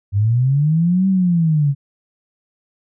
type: linear two-way sweep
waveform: sine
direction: up then down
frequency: 96.1 to 193.9 to 137 Hz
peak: -12 dBFS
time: 0.12-1.75 s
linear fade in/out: 50 ms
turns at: 1.08 s
effects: none